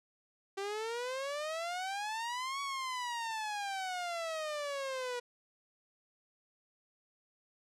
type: exponential two-way sweep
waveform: sawtooth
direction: up then down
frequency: 387.2 to 1127 to 482.2 Hz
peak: -32 dBFS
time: 0.57-5.2 s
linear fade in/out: 10 ms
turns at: 2.61 s
effects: low-pass 8000 Hz 12 dB/octave